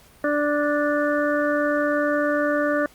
harmonic tone, 293.7 Hz, D4, in tune, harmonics 1 / 2 / 4 / 5 / 6, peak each -24 / -22 / -29 / -28 / -30 dBFS, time 0.24-2.86 s, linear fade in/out 2 ms, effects pink hiss -52 dBFS RMS until 2.94 s + Opus 48 kbps

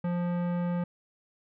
sine tone with tanh clipping, 175.2 Hz, F3, 6 cents sharp, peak -29 dBFS, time 0.04-0.84 s, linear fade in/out 5 ms, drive 17 dB, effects none

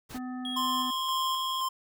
pink noise, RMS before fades -44 dBFS, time 0.09-0.19 s, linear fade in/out 20 ms
harmonic tone, 252.7 Hz, B3, 40 cents sharp, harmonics 1 / 3 / 5 / 7, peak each -34 / -44 / -48 / -51 dBFS, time 0.14-0.91 s, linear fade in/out 10 ms
triangle tone, 3298 Hz, G#7, 13 cents flat, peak -32 dBFS, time 0.45-1.61 s, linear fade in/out 2 ms
square tone with tremolo, 1046.5 Hz, C6, in tune, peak -28 dBFS, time 0.56-1.69 s, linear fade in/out 10 ms, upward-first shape square, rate 1.9 Hz, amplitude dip 30%
effects none

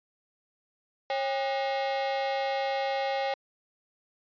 45% pulse ring-modulated tone, 674 Hz, E5, 38 cents sharp, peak -24 dBFS, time 1.1-3.34 s, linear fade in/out 2 ms, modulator 128 Hz, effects resampled to 11025 Hz

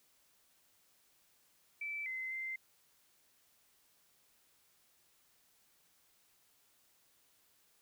sine tone with pitch steps, 2320 / 2056 / 2081 Hz, D7 / C7 / C7, -22 / -31 / -10 cents, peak -38 dBFS, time 1.81-2.56 s, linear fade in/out 5 ms, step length 250 ms, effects white hiss -71 dBFS RMS until 7.81 s

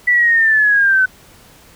sine linear sweep, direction down, 1975.5 to 1505 Hz, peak -9 dBFS, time 0.07-1.06 s, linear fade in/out 10 ms, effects pink hiss -45 dBFS RMS until 1.75 s

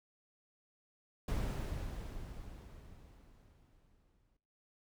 brown noise with exponential decay, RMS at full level -34 dBFS, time 1.28-4.37 s, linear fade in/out 5 ms, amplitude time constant 670 ms, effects noise-tail reverb RT60 0.8 s tail -23 dB re dry

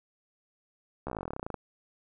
slowing click train, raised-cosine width 1 ms, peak -21 dBFS, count 20, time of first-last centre 1.07-1.543 s, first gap 14 ms, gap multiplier 1.06, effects none

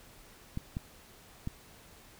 clicks, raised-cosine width 5 ms, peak -22 dBFS, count 3, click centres 0.574 / 0.769 / 1.474 s, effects pink hiss -56 dBFS RMS until 2.19 s

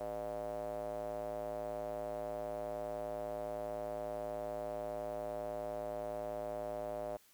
square tone with band-pass filter, 54.9 Hz, A1, 3 cents flat, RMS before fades -41 dBFS, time 0-7.17 s, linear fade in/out 5 ms, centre 620 Hz, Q 5.9, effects white hiss -66 dBFS RMS until 7.33 s

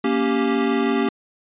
square chord, G diminished, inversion first, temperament equal with one note detuned, 233.1 / 278.8 / 392 Hz, Bb3 / Db4 / G4, 0 / +10 / 0 cents, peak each -23 dBFS, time 0.04-1.09 s, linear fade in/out 5 ms, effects resampled to 8000 Hz

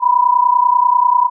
sine tone pair together, 970 / 1000.2 Hz, B5 / B5, -31 / +22 cents, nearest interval minor second, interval 53 cents, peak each -12 dBFS, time 0-1.3 s, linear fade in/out 50 ms, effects none

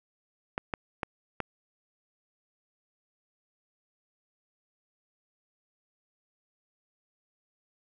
clicks, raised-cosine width 0.5 ms, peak -15 dBFS, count 4, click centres 0.579 / 0.738 / 1.032 / 1.403 s, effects none

